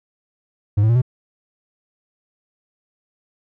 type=tone with pitch steps; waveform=triangle; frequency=102.5 / 109.86 / 117.74 / 126.19 Hz; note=G#2 / A2 / A#2 / B2; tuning=-22 / -2 / +18 / +38 cents; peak=-10 dBFS; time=0.77-1.018 s; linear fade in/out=10 ms; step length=62 ms; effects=none